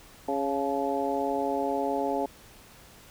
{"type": "harmonic tone with a mistuned harmonic", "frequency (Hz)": 138.59, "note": "C#3", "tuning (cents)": 0, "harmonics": [2, 3, 4, 5, 6], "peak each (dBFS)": [-32, -32, -32, -32, -32], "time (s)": [0.28, 2.26], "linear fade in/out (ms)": 5, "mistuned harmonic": 6, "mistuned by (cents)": 56, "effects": ["pink hiss -52 dBFS RMS until 3.1 s"]}